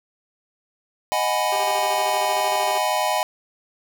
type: chord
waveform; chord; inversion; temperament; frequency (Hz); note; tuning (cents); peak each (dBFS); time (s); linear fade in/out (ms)
square; G# minor seventh; second; equal with one note detuned; 622.3 / 740 / 830.6 / 991.8; D#5 / F#5 / G#5 / B5; 0 / 0 / 0 / +7; -26; 1.12-3.23; 0
type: tone with tremolo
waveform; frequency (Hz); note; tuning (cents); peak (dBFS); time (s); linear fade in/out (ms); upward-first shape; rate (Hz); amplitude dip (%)
20% pulse; 397; G4; +22; -24; 1.52-2.78; 5; square; 13; 55
effects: none